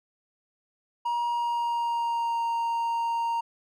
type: tone with pitch glide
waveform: triangle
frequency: 950 to 928.8 Hz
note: A#5 to A#5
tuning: +33 to -7 cents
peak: -23 dBFS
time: 1.05-3.41 s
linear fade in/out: 10 ms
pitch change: -40 cents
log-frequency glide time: 1.28-2.42 s
effects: none